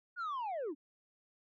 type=linear sweep; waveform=sine; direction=down; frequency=1476 to 257.2 Hz; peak=-33 dBFS; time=0.16-0.75 s; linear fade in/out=50 ms; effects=tanh soft clip ceiling -35 dBFS